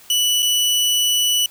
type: tone with dropouts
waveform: sawtooth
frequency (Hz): 2960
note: F#7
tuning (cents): 0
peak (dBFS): -12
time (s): 0.1-1.46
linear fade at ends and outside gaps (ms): 2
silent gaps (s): 0.423-0.427
effects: white hiss -46 dBFS RMS until 1.5 s